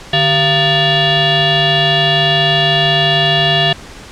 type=tone with frequency modulation; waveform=sine; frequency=1760 Hz; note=A6; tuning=in tune; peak=-9 dBFS; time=0.13-3.73 s; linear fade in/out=5 ms; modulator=537 Hz; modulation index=3.6; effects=pink hiss -34 dBFS RMS until 4.11 s + low-pass 7000 Hz 12 dB/octave